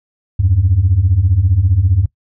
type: beating tone pair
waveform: sine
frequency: 82.41 / 97.41 Hz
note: E2 / G2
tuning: 0 / -10 cents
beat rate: 15 Hz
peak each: -13 / -10 dBFS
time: 0.39-2.06 s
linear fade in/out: 10 ms
effects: noise-tail reverb RT60 0.1 s tail -22 dB re dry + tanh soft clip ceiling -3 dBFS